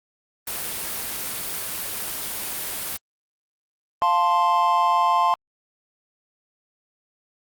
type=noise; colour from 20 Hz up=white; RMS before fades=-29 dBFS; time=0.47-2.97 s; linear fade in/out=5 ms
type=chord; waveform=triangle; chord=F major; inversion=none; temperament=equal; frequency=698.5 / 880 / 1046.5 Hz; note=F5 / A5 / C6; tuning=0 / 0 / 0 cents; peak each=-22 / -20 / -17 dBFS; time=4.02-5.34 s; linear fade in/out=0 ms
effects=Opus 32 kbps